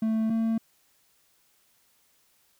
triangle tone pair in turn, 221.2 / 225.3 Hz, A3 / A3, +9 / +41 cents, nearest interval unison, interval 32 cents, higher second, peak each -21 dBFS, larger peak neither, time 0.02-0.3 / 0.3-0.58 s, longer neither, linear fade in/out 5 ms, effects white hiss -66 dBFS RMS until 2.59 s

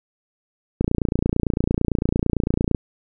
click train, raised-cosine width 3 ms, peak -6 dBFS, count 57, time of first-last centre 0.81-2.748 s, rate 28.9 Hz, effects none

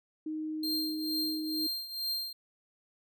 sine tone, 311.1 Hz, D#4, in tune, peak -33 dBFS, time 0.26-1.67 s, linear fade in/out 5 ms
45% pulse tone with tremolo, 4186 Hz, C8, in tune, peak -29 dBFS, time 0.63-2.33 s, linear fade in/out 5 ms, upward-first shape triangle, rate 2.2 Hz, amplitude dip 80%
effects none

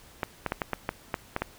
clicks, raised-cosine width 0.5 ms, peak -12 dBFS, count 9, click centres 0.232 / 0.463 / 0.521 / 0.618 / 0.733 / 0.891 / 1.142 / 1.364 / 1.42 s, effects pink hiss -53 dBFS RMS until 1.58 s

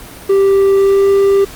triangle tone with pitch glide, 392 to 395 Hz, G4 to G4, 0 to +13 cents, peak -5 dBFS, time 0.29-1.45 s, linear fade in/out 10 ms, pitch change +13 cents, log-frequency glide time 0.75-1.11 s, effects pink hiss -33 dBFS RMS until 1.55 s + Opus 32 kbps

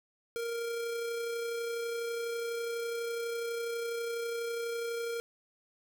square tone with amplitude modulation, 466.2 Hz, A#4, in tune, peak -33 dBFS, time 0.36-5.2 s, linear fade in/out 0 ms, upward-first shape sine, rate 32.1 Hz, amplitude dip 25%, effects none

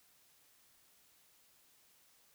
silence, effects white hiss -68 dBFS RMS until 2.34 s

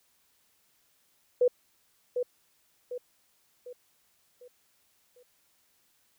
sine tone with echo, 493.9 Hz, B4, in tune, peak -19 dBFS, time 1.41-1.48 s, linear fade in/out 5 ms, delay 750 ms, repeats 5, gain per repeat -7 dB, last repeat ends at 5.23 s, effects white hiss -69 dBFS RMS until 6.18 s

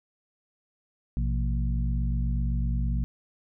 harmonic tone with a mistuned harmonic, 57.8 Hz, A#1, 14 cents flat, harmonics 1 / 2 / 3 / 4, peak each -25 / -31 / -35 / -37 dBFS, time 1.17-3.04 s, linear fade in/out 0 ms, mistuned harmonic 2, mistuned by +150 cents, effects none

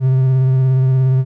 triangle tone with vibrato, 130.81 Hz, C3, in tune, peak -8 dBFS, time 0-1.25 s, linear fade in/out 50 ms, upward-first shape sine, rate 17 Hz, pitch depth 23 cents each way, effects none

